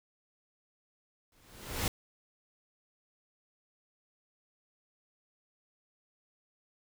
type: noise with exponential growth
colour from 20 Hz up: pink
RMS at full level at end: -29 dBFS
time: 1.32-1.88 s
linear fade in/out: 2 ms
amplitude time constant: 120 ms
effects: none